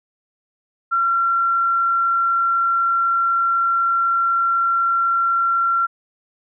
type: tone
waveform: sine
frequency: 1366 Hz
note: F6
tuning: 39 cents flat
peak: -15 dBFS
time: 0.91-5.87 s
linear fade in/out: 20 ms
effects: none